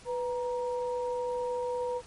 sine tone pair together, 494.9 / 940.7 Hz, B4 / A#5, +4 / +15 cents, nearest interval major seventh, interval 1111 cents, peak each -30 / -36 dBFS, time 0.05-2.02 s, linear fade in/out 50 ms, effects pink hiss -53 dBFS RMS until 2.06 s + MP3 48 kbps

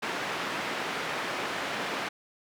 white band-pass noise, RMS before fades -33 dBFS, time 0.02-2.09 s, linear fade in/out 10 ms, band 190 to 2100 Hz, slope 12 dB/octave, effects none

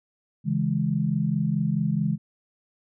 sine chord, C# minor, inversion none, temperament equal with one note detuned, 138.59 / 163.3 / 207.7 Hz, C#3 / E3 / G#3, 0 / -16 / 0 cents, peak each -27 / -25 / -26 dBFS, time 0.44-2.18 s, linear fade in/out 50 ms, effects none

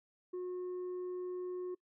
sine tone with tanh clipping, 362.5 Hz, F#4, 35 cents flat, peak -38 dBFS, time 0.33-1.75 s, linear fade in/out 10 ms, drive 2 dB, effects noise-tail reverb RT60 0.1 s tail -24 dB re dry

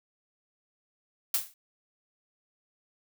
blue noise with exponential decay, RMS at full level -23 dBFS, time 1.34-1.54 s, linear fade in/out 2 ms, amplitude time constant 42 ms, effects none

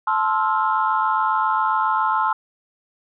sine chord, F major seventh, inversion first, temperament just, 873.1 / 1047.7 / 1309.6 / 1396.9 Hz, A5 / C6 / E6 / F6, -14 / +2 / -12 / 0 cents, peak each -21 / -21 / -23 / -26 dBFS, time 0.07-2.33 s, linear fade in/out 5 ms, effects tanh soft clip ceiling -7 dBFS

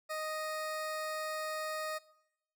20% pulse tone, 622.3 Hz, D#5, in tune, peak -31 dBFS, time 0.09-1.99 s, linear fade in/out 20 ms, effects noise-tail reverb RT60 0.8 s tail -20 dB re dry

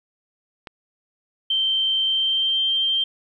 click, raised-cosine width 0.3 ms, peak -19 dBFS, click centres 0.672 s
sine tone with pitch glide, 3125 to 3154 Hz, G7 to G7, -6 to +10 cents, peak -18 dBFS, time 1.5-3.04 s, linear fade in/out 5 ms, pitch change +16 cents, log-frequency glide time 2.04-2.72 s
effects 10-bit

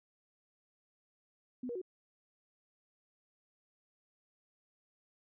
sine tone with pitch steps, 251.3 / 477.2 / 368 Hz, B3 / A#4 / F#4, +30 / +41 / -9 cents, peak -37 dBFS, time 1.63-1.816 s, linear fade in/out 5 ms, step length 62 ms, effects none

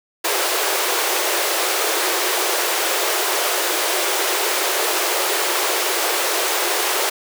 pink high-pass noise, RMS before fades -20 dBFS, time 0.24-7.1 s, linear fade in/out 10 ms, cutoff 340 Hz, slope 96 dB/octave, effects none

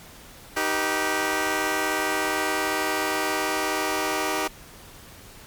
10% pulse chord, Eb augmented, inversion none, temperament just, 311.1 / 388.9 / 486.1 Hz, Eb4 / G4 / B4, 0 / -14 / -28 cents, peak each -19 / -18 / -22 dBFS, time 0.56-4.48 s, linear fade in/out 10 ms, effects pink hiss -46 dBFS RMS until 5.46 s + MP3 96 kbps

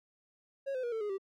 triangle tone with pitch steps, 549 / 512.2 / 477.9 / 445.9 / 416.1 / 388.2 Hz, C#5 / C5 / A#4 / A4 / G#4 / G4, -17 / -37 / +43 / +23 / +3 / -17 cents, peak -31 dBFS, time 0.66-1.182 s, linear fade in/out 20 ms, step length 87 ms, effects none

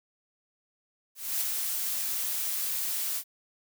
blue noise with ADSR envelope, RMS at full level -28 dBFS, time 1.15-3.24 s, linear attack 260 ms, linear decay 12 ms, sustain -3 dB, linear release 75 ms, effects none

